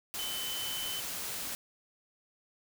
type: tone in noise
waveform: sine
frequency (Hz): 3044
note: F#7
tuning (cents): +48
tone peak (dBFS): -37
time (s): 0.19-1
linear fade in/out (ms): 0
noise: white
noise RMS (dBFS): -38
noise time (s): 0.14-1.55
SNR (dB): -2
effects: none